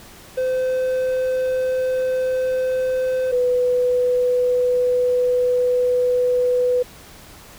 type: tone pair in turn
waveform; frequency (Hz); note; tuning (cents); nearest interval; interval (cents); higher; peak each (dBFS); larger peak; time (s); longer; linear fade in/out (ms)
triangle / sine; 514 / 496.2; C5 / B4; -31 / +8; minor second; 61; first; -16 / -15; second; 0.37-3.32 / 3.32-6.83; second; 10
effects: pink hiss -43 dBFS RMS until 7.58 s